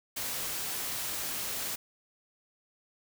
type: noise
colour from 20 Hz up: white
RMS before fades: -35 dBFS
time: 0.16-1.76 s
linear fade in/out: 10 ms
effects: none